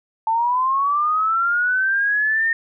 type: linear sweep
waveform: sine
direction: up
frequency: 880 to 1837 Hz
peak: -16 dBFS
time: 0.27-2.53 s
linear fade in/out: 2 ms
effects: none